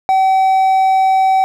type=tone; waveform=triangle; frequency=764 Hz; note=G5; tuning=45 cents flat; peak=-7 dBFS; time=0.09-1.44 s; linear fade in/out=0 ms; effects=none